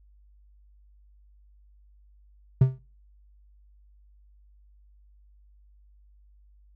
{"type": "tone with exponential decay", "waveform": "triangle", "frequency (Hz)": 130.81, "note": "C3", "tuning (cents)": 0, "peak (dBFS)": -9, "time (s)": [2.61, 2.79], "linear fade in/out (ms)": 5, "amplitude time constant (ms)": 39, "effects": ["noise-tail reverb RT60 0.4 s tail -26 dB re dry", "added 50 Hz sine -54 dBFS peak until 6.75 s"]}